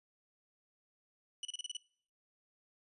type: tone bursts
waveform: sawtooth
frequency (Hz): 2960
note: F#7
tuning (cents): 0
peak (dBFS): -35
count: 7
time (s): 1.43-1.769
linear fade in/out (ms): 2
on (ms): 21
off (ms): 32
effects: noise-tail reverb RT60 0.5 s tail -22 dB re dry + resampled to 24000 Hz